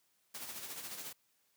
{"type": "noise with tremolo", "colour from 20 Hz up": "white", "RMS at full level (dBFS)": -43, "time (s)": [0.34, 1.13], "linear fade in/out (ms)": 10, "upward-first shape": "sine", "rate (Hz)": 14, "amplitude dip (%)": 50, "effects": ["white hiss -75 dBFS RMS until 1.56 s", "high-pass 100 Hz 12 dB/octave"]}